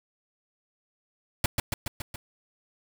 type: noise with echo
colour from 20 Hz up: pink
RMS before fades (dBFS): -23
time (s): 1.44-1.46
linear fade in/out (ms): 2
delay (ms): 140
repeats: 5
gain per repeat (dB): -3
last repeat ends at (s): 2.16
effects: none